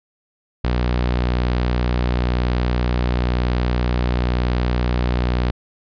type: tone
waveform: sawtooth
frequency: 61 Hz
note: B1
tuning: 21 cents flat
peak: -13 dBFS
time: 0.64-5.51 s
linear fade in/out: 5 ms
effects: resampled to 11025 Hz